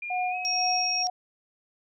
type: tone with pitch glide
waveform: sine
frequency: 2411 to 2548 Hz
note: D7 to D#7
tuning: +45 to +41 cents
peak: -32 dBFS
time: 0.02-1.03 s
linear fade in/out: 5 ms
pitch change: +96 cents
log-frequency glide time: 0.3-0.35 s
type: tone with tremolo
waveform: sine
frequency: 731 Hz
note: F#5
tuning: 21 cents flat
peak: -25 dBFS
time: 0.1-1.1 s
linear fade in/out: 5 ms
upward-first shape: sine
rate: 2.1 Hz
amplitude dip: 65%
type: tone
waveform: sine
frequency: 5588 Hz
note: F8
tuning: in tune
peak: -25 dBFS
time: 0.45-1.07 s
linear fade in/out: 0 ms
effects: none